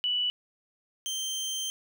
sine / 25% pulse tone pair in turn, 2960 / 3136 Hz, F#7 / G7, 0 / 0 cents, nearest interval minor second, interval 100 cents, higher second, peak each -25 / -27 dBFS, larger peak first, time 0.04-0.3 / 1.06-1.7 s, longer second, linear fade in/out 0 ms, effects none

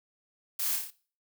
blue noise with echo, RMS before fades -32 dBFS, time 0.59-0.76 s, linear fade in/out 5 ms, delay 29 ms, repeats 5, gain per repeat -3 dB, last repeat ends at 0.905 s, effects noise-tail reverb RT60 0.4 s tail -19 dB re dry

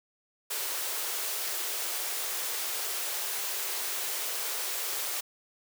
white high-pass noise, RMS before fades -33 dBFS, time 0.5-5.21 s, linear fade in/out 10 ms, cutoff 340 Hz, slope 96 dB/octave, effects none

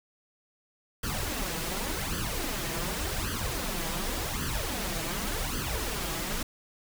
pink noise with flanger, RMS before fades -32 dBFS, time 1.03-6.43 s, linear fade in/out 5 ms, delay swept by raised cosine 0.64 to 6.14 ms, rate 0.88 Hz, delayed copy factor +0.75, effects none

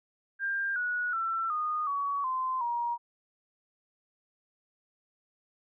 sine tone with pitch steps, 1595 / 1462.6 / 1341.2 / 1229.9 / 1127.8 / 1034.2 / 948.4 Hz, G6 / F#6 / E6 / D#6 / C#6 / C6 / A#5, +30 / -20 / +30 / -20 / +30 / -20 / +30 cents, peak -28 dBFS, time 0.39-2.98 s, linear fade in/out 50 ms, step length 370 ms, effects none

